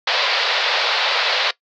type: band-pass noise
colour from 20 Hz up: white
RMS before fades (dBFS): -19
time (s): 0.07-1.51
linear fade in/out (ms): 5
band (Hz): 470 to 4600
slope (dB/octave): 48
effects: noise-tail reverb RT60 0.1 s tail -19 dB re dry